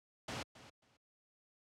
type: noise with echo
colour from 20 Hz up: pink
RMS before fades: -41 dBFS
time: 0.28-0.43 s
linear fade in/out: 5 ms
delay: 270 ms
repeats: 2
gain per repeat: -15 dB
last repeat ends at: 0.97 s
effects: high-pass 100 Hz 12 dB/octave + low-pass 6000 Hz 12 dB/octave